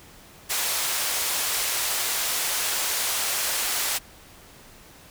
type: band-pass noise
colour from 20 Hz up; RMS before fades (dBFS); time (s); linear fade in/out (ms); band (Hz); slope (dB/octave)
white; -26; 0.49-3.99; 20; 510 to 13000; 12
effects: pink hiss -49 dBFS RMS until 5.1 s